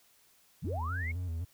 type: linear sweep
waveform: sine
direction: up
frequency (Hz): 98 to 2240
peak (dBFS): -36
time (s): 0.62-1.12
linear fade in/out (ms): 10
type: tone with vibrato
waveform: triangle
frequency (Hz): 86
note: F2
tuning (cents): -26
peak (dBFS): -31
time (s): 0.64-1.45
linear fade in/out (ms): 10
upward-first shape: square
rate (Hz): 3.9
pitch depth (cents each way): 80
effects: white hiss -65 dBFS RMS until 1.53 s